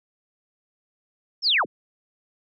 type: linear sweep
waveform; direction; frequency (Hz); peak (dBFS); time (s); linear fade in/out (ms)
sine; down; 5580 to 56.2; -17; 1.42-1.66; 50
effects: none